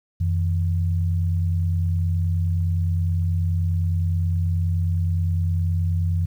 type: tone pair together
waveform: sine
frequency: 89.01 / 158.6 Hz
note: F2 / D#3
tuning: +33 / +33 cents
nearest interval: minor seventh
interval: 1000 cents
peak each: -19 / -28 dBFS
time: 0.2-6.26 s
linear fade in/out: 10 ms
effects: 9-bit